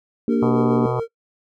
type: tone with tremolo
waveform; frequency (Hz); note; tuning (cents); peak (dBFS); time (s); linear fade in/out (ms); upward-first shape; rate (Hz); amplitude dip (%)
triangle; 457.9; A#4; -31; -19; 0.28-1.08; 50; sine; 7.1; 45
type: chord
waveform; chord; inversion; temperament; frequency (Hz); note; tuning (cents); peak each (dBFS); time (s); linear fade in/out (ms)
sine; G minor; first; equal; 233.1 / 293.7 / 392; Bb3 / D4 / G4; 0 / 0 / 0; -18 / -22 / -24; 0.28-0.86; 2
type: harmonic tone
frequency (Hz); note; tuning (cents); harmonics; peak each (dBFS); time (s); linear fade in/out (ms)
125; B2; +21; 1 / 3 / 4 / 5 / 6 / 7 / 8 / 9 / 10; -24 / -29 / -30 / -31 / -32 / -32 / -33 / -34 / -34; 0.42-1; 5
effects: noise-tail reverb RT60 0.1 s tail -19 dB re dry